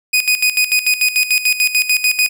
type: tone with tremolo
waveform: sawtooth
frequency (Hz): 2489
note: D#7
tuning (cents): 0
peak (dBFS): -7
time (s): 0.13-2.29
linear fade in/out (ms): 10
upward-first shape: square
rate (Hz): 6.8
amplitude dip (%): 75
effects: none